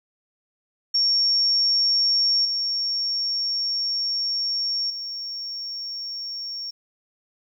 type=tone with level steps; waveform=sine; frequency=5510 Hz; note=F8; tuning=24 cents flat; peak=-17 / -22 / -29 dBFS; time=0.94-6.71 s; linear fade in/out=10 ms; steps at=2.45 / 4.9 s; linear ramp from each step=2 ms; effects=9-bit